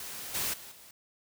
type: noise with level steps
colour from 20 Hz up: white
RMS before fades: -41 / -32 / -47 / -53 dBFS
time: 0-0.91 s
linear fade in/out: 2 ms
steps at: 0.34 / 0.53 / 0.71 s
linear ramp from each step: 10 ms
effects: none